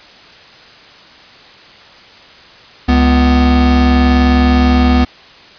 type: tone pair together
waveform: square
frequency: 69.47 / 248 Hz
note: C#2 / B3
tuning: +4 / +7 cents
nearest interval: octave + minor seventh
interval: 2203 cents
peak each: -11 dBFS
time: 2.88-5.05 s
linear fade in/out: 10 ms
effects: white hiss -39 dBFS RMS until 5.58 s + resampled to 11025 Hz